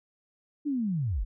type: linear sweep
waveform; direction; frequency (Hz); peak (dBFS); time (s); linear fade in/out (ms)
sine; down; 303.8 to 32.62; -26; 0.65-1.25; 20
effects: none